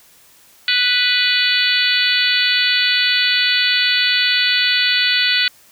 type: harmonic tone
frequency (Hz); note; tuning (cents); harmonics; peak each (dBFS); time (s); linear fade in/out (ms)
493.9; B4; 0; 3 / 4 / 5 / 6 / 7 / 8 / 9; -21 / -21 / -21 / -21 / -21 / -21 / -21; 0.68-5.48; 2
effects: white hiss -49 dBFS RMS until 5.71 s